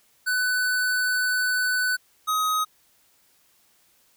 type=tone pair in turn; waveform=square; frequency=1498 / 1259.7 Hz; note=F#6 / D#6; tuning=+21 / +21 cents; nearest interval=minor third; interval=300 cents; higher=first; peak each=-22 dBFS; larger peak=neither; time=0.26-1.97 / 2.27-2.65 s; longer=first; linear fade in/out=20 ms; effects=white hiss -62 dBFS RMS until 4.16 s